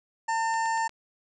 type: harmonic tone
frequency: 900 Hz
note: A5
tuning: 39 cents sharp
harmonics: 1 / 2 / 3 / 5 / 6 / 7 / 8 / 9 / 10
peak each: -25 / -32 / -45 / -47 / -47 / -52 / -42 / -51 / -53 dBFS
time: 0.28-0.88 s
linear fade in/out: 10 ms
type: click train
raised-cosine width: 0.2 ms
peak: -28 dBFS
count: 4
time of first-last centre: 0.54-0.894 s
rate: 8.48 Hz
effects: none